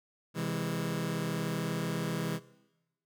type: chord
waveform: sawtooth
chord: C augmented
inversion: none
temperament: just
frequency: 130.81 / 163.52 / 204.4 Hz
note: C3 / E3 / G#3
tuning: 0 / -14 / -27 cents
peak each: -34 / -30 / -33 dBFS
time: 0.34-2.4 s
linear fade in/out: 50 ms
effects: noise-tail reverb RT60 1.0 s tail -19 dB re dry